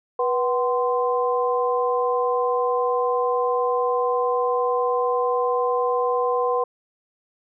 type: tone cluster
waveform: sine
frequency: 489.4 / 754 / 1037 Hz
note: B4 / F#5 / C6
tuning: -16 / +32 / -16 cents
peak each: -21 / -27 / -24 dBFS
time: 0.19-6.64 s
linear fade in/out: 5 ms
effects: none